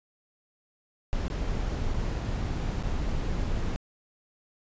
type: noise with dropouts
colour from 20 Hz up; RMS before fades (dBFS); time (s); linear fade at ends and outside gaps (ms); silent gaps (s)
brown; -29; 1.13-3.76; 0; 1.281-1.301 / 1.937-1.941 / 2.827-2.835
effects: resampled to 16000 Hz